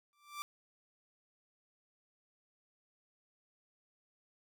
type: tone with exponential growth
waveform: sawtooth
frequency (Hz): 1174.7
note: D6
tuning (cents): 0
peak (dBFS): -33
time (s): 0.13-0.42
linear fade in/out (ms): 0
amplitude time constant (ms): 61
effects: none